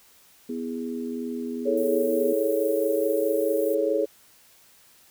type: harmonic tone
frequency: 82.41 Hz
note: E2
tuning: in tune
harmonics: 3 / 4 / 5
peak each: -30 / -37 / -34 dBFS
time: 0.49-2.33 s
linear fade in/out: 5 ms
type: chord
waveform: sine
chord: A major seventh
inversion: second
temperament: equal with one note detuned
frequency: 324.3 / 415.3 / 440 / 554.4 Hz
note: E4 / G#4 / A4 / C#5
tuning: -28 / 0 / 0 / 0 cents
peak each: -29 / -27 / -26 / -25 dBFS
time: 1.65-4.06 s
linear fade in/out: 20 ms
type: high-pass noise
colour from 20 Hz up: white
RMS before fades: -41 dBFS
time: 1.77-3.75 s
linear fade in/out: 5 ms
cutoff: 10000 Hz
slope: 24 dB/octave
effects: white hiss -56 dBFS RMS until 5.1 s